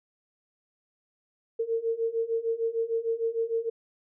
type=beating tone pair; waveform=sine; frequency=452.6 / 459.2 Hz; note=A4 / A#4; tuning=+49 / -26 cents; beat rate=6.6 Hz; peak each=-30 / -28 dBFS; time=1.59-3.7 s; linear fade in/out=10 ms; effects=none